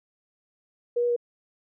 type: tone with pitch steps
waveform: sine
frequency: 479.8 / 482.5 / 478.2 Hz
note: A#4 / B4 / A#4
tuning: +50 / -40 / +44 cents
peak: -21 dBFS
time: 0.96-1.164 s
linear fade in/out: 10 ms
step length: 68 ms
effects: none